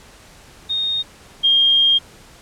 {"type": "tone pair in turn", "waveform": "sine", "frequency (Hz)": [3700, 3219], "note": ["A#7", "G7"], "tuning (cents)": [-14, 45], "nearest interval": "major second", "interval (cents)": 241, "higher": "first", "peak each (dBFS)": [-18, -11], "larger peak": "second", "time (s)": [[0.69, 1.03], [1.43, 1.99]], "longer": "second", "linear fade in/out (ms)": 20, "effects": ["pink hiss -45 dBFS RMS until 2.41 s", "low-pass 10000 Hz 12 dB/octave"]}